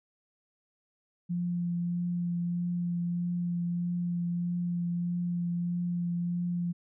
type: tone with vibrato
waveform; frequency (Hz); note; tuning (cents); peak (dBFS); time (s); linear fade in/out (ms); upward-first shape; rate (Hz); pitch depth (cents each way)
sine; 174.2; F3; -4; -28; 1.29-6.73; 20; triangle; 1.6; 14
effects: none